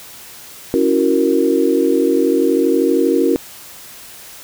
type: chord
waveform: sine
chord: F# dominant seventh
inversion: second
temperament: equal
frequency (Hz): 277.2 / 329.6 / 370 / 466.2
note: C#4 / E4 / F#4 / A#4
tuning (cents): 0 / 0 / 0 / 0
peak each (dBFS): -17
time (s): 0.74-3.36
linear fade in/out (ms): 0
effects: white hiss -37 dBFS RMS until 4.43 s